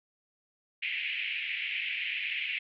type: band-pass noise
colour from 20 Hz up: white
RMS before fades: -34 dBFS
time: 0.82-2.59 s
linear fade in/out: 10 ms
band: 2100 to 2800 Hz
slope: 48 dB/octave
effects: none